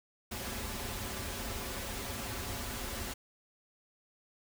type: noise with comb filter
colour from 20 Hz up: pink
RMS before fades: -39 dBFS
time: 0.31-3.14 s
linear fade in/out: 10 ms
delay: 6.4 ms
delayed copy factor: -0.7
effects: none